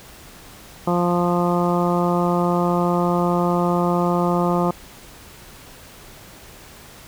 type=harmonic tone; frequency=175.2 Hz; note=F3; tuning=6 cents sharp; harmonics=1 / 2 / 3 / 4 / 5 / 6 / 7; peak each=-20 / -23 / -25 / -26 / -27 / -28 / -28 dBFS; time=0.87-4.71 s; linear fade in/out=5 ms; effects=pink hiss -43 dBFS RMS until 7.07 s